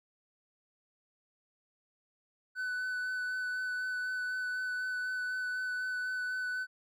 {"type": "tone with vibrato", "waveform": "triangle", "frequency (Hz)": 1500, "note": "F#6", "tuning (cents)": 23, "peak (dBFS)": -31, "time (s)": [2.55, 6.67], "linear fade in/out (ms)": 50, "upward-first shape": "sine", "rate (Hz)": 4, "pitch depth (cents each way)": 13, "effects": []}